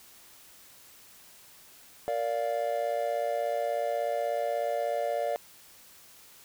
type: chord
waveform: triangle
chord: Bb major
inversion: none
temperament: just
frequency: 466.2 / 582.7 / 699.2 Hz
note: Bb4 / D5 / F5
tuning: 0 / -14 / +2 cents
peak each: -33 / -28 / -30 dBFS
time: 2.08-5.36 s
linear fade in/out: 0 ms
effects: white hiss -54 dBFS RMS until 6.44 s